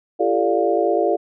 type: tone cluster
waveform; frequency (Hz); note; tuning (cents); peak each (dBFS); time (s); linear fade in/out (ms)
sine; 341.1 / 396 / 445.9 / 584 / 702; F4 / G4 / A4 / D5 / F5; -41 / +18 / +23 / -10 / +9; -22; 0.19-1.17; 20
effects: none